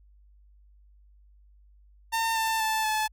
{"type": "tone with pitch steps", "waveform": "sawtooth", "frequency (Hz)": [906, 892, 878.2, 864.6], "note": ["A#5", "A5", "A5", "A5"], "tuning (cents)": [-50, 23, -4, -31], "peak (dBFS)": -21, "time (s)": [2.12, 3.08], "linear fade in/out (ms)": 20, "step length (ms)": 240, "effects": ["added 50 Hz sine -54 dBFS peak until 3.12 s"]}